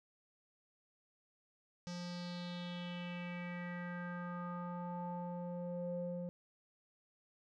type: tone with low-pass filter sweep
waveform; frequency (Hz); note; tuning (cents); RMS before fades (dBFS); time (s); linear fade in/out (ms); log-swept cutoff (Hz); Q
square; 175.9; F3; +13; -43; 1.87-6.29; 0; 5600 to 440; 4.3
effects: none